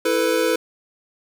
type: chord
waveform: square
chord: E suspended fourth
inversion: none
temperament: equal with one note detuned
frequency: 329.6 / 440 / 497.9 Hz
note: E4 / A4 / B4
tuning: 0 / 0 / +14 cents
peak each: -24 / -23 / -21 dBFS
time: 0.05-0.56 s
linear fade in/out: 5 ms
effects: none